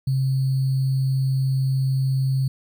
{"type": "tone with sample-and-hold", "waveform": "sine", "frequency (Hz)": 133.2, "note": "C3", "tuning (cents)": 31, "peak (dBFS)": -18, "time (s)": [0.07, 2.48], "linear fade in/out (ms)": 5, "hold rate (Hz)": 4410, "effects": []}